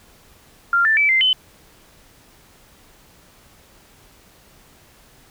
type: tone with pitch steps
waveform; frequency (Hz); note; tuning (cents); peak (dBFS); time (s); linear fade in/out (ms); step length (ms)
sine; 1389 / 1770 / 2309 / 2081 / 3040; F6 / A6 / D7 / C7 / F#7; -10 / +10 / -30 / -10 / +46; -13; 0.73-1.33; 2; 120
effects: pink hiss -51 dBFS RMS until 5.3 s